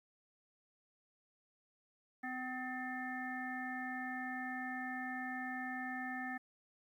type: harmonic tone with a mistuned harmonic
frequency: 254.9 Hz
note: C4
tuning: 45 cents flat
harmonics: 1 / 3 / 5 / 7 / 8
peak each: -44 / -45 / -52 / -43 / -53 dBFS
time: 2.23-6.38 s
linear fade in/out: 10 ms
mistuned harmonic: 8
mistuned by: +78 cents
effects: 12-bit